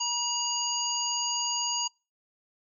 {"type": "harmonic tone", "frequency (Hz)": 954, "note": "A#5", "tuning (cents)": 40, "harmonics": [1, 3, 5, 7], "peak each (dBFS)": [-33, -34, -33, -31], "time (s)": [0, 1.88], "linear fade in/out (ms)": 10, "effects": ["noise-tail reverb RT60 0.3 s tail -26 dB re dry"]}